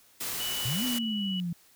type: noise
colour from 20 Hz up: white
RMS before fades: -34 dBFS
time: 0.2-0.99 s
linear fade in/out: 10 ms
type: tone with pitch glide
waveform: sine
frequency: 2960 to 2943 Hz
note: F#7 to F#7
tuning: 0 to -10 cents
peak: -33 dBFS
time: 0.4-1.4 s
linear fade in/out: 0 ms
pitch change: -10 cents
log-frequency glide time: 0.58-1.07 s
type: exponential two-way sweep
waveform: sine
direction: up then down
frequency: 110 to 255.5 to 167.8 Hz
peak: -29 dBFS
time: 0.65-1.53 s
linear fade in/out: 5 ms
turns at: 0.84 s
effects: white hiss -60 dBFS RMS until 1.75 s